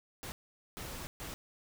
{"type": "noise bursts at uneven times", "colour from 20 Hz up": "pink", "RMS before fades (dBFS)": -43, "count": 3, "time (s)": [[0.23, 0.32], [0.77, 1.07], [1.2, 1.34]], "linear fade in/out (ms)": 0, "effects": []}